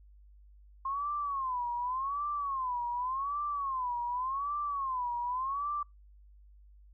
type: tone with vibrato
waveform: sine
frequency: 1061 Hz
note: C6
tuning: 24 cents sharp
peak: -31 dBFS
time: 0.85-5.83 s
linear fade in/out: 5 ms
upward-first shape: sine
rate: 0.87 Hz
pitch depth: 180 cents each way
effects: noise-tail reverb RT60 0.2 s tail -26 dB re dry + added 50 Hz sine -54 dBFS peak until 6.93 s